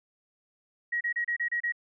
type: tone bursts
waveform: sine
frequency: 1900 Hz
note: A#6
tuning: 33 cents sharp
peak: -26 dBFS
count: 7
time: 0.92-1.723 s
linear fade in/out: 10 ms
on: 89 ms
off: 30 ms
effects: none

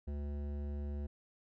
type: tone with hard clipping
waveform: sine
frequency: 72.2 Hz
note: D2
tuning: 29 cents flat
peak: -39 dBFS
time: 0.07-1.07 s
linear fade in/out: 10 ms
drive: 14 dB
effects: none

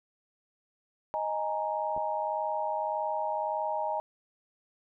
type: chord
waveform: sine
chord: D# suspended fourth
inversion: none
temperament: equal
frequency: 622.3 / 830.6 / 932.3 Hz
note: D#5 / G#5 / A#5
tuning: 0 / 0 / 0 cents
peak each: -33 dBFS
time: 1.14-4 s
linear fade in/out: 0 ms
type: clicks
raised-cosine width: 2 ms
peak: -33 dBFS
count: 2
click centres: 1.965 / 1.977 s
effects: none

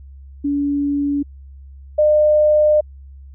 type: tone pair in turn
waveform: sine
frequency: 285.4 / 604.7 Hz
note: D4 / D#5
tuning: -49 / -50 cents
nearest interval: octave + minor second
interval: 1299 cents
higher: second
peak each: -16 / -10 dBFS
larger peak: second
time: 0.44-1.23 / 1.98-2.81 s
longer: second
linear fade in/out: 10 ms
effects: added 68 Hz sine -36 dBFS peak until 3.34 s

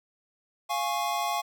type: chord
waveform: square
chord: Db major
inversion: first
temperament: equal with one note detuned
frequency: 698.5 / 830.6 / 1099.8 Hz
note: F5 / Ab5 / Db6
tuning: 0 / 0 / -14 cents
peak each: -32 dBFS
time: 0.69-1.42 s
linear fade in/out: 20 ms
effects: none

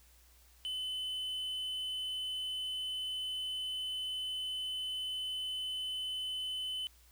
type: tone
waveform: triangle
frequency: 3027 Hz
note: F#7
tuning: 39 cents sharp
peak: -34 dBFS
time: 0.65-6.87 s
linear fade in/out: 0 ms
effects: added 60 Hz sine -62 dBFS peak until 7.11 s + white hiss -65 dBFS RMS until 7.11 s

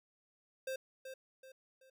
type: tone with echo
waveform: square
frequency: 526 Hz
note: C5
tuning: 9 cents sharp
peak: -38 dBFS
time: 0.67-0.76 s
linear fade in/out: 5 ms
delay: 380 ms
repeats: 3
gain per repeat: -8 dB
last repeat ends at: 1.9 s
effects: none

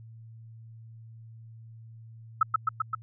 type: tone with echo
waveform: sine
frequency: 1298 Hz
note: E6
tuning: 27 cents flat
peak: -17 dBFS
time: 2.41-2.43 s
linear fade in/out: 5 ms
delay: 130 ms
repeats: 4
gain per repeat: -2 dB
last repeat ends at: 2.95 s
effects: added 113 Hz sine -45 dBFS peak until 3.02 s

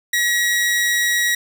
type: tone with amplitude modulation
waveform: sawtooth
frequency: 1911 Hz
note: A#6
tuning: 43 cents sharp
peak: -11 dBFS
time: 0.13-1.35 s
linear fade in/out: 5 ms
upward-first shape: sine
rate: 190 Hz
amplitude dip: 30%
effects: none

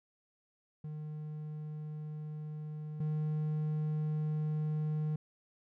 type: tone pair in turn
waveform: triangle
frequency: 152.5 / 153.25 Hz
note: D#3 / D#3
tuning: -34 / -26 cents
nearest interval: unison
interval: 8 cents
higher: second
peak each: -37 / -29 dBFS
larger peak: second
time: 0.84-3 / 3-5.16 s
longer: neither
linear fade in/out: 5 ms
effects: none

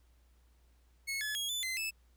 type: tone with pitch steps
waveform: sawtooth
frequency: 2187 / 1712 / 3300 / 3499 / 2061 / 2619 Hz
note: C#7 / A6 / G#7 / A7 / C7 / E7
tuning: -24 / -48 / -12 / -10 / -27 / -12 cents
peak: -31 dBFS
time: 1.07-1.91 s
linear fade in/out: 20 ms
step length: 140 ms
effects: added 60 Hz sine -63 dBFS peak until 2.16 s + pink hiss -74 dBFS RMS until 2.16 s

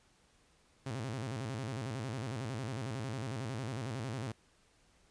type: tone with vibrato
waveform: sawtooth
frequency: 121 Hz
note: B2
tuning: 35 cents flat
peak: -33 dBFS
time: 0.86-4.32 s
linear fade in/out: 5 ms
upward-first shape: square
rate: 11 Hz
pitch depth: 180 cents each way
effects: pink hiss -68 dBFS RMS until 5.1 s + resampled to 22050 Hz

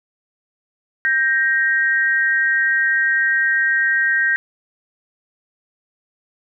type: tone pair together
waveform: sine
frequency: 1577 / 1875.4 Hz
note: G6 / A#6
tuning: +10 / +10 cents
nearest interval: minor third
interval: 300 cents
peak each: -17 dBFS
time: 1.05-4.36 s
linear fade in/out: 0 ms
effects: none

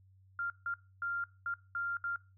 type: tone bursts at uneven times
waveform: sine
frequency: 1393 Hz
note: F6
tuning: 5 cents flat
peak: -33 dBFS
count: 6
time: 0.39-0.5 / 0.66-0.74 / 1.02-1.24 / 1.46-1.54 / 1.75-1.97 / 2.04-2.16 s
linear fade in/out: 2 ms
effects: noise-tail reverb RT60 0.3 s tail -21 dB re dry + added 95 Hz sine -60 dBFS peak until 2.37 s

